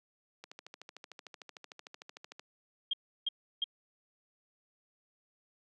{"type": "click train", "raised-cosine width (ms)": 0.2, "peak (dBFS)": -29, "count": 27, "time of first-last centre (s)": [0.44, 2.395], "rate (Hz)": 13.3}
{"type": "tone bursts", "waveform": "sine", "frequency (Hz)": 3222, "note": "G7", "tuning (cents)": 47, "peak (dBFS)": -29, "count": 3, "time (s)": [2.91, 3.642], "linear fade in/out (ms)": 5, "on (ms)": 24, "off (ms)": 330}
{"effects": ["high-pass 300 Hz 12 dB/octave"]}